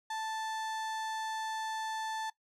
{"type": "tone", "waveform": "35% pulse", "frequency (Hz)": 880, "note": "A5", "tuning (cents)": 0, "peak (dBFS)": -33, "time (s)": [0.1, 2.3], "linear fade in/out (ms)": 5, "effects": ["noise-tail reverb RT60 0.1 s tail -19 dB re dry", "low-pass 8000 Hz 12 dB/octave"]}